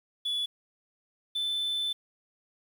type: tone pair in turn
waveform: sine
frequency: 3426 / 3522 Hz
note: A7 / A7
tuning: -47 / +1 cents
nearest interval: unison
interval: 48 cents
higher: second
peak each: -25 dBFS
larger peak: neither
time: 0.25-0.46 / 1.35-1.93 s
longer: second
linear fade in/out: 10 ms
effects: tanh soft clip ceiling -27 dBFS + 9-bit